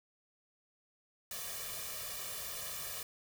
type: noise with comb filter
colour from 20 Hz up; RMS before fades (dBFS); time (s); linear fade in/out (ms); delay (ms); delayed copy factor
white; -42; 1.31-3.03; 2; 1.7; +1
effects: none